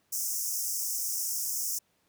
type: high-pass noise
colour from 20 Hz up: pink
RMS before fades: -32 dBFS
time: 0.12-1.79 s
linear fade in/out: 10 ms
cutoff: 5300 Hz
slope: 96 dB/octave
effects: pink hiss -71 dBFS RMS until 2.08 s + high-pass 100 Hz 12 dB/octave